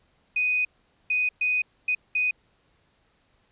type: tone bursts at uneven times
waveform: sine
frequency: 2493 Hz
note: D#7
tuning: 3 cents sharp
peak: -21 dBFS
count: 5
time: 0.36-0.65 / 1.1-1.29 / 1.41-1.62 / 1.88-1.95 / 2.15-2.31 s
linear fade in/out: 5 ms
effects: pink hiss -66 dBFS RMS until 3.51 s + resampled to 8000 Hz